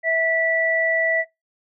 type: tone pair together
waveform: sine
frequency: 654.4 / 1961 Hz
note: E5 / B6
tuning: -13 / -13 cents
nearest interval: octave + perfect fifth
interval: 1900 cents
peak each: -21 / -19 dBFS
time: 0.03-1.25 s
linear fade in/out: 50 ms
effects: noise-tail reverb RT60 0.2 s tail -21 dB re dry